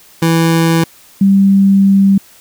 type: tone pair in turn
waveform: 25% pulse / sine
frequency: 164.81 / 195.99 Hz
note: E3 / G3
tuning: 0 / 0 cents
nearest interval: minor third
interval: 300 cents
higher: second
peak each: -5 dBFS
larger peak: neither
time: 0.22-0.84 / 1.21-2.18 s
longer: second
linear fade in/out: 5 ms
effects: white hiss -43 dBFS RMS until 2.4 s